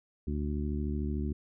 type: harmonic tone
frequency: 73.42 Hz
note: D2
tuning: in tune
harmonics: 1 / 2 / 3 / 4 / 5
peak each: -32 / -39 / -36 / -40 / -42 dBFS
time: 0.27-1.33 s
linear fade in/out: 5 ms
effects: none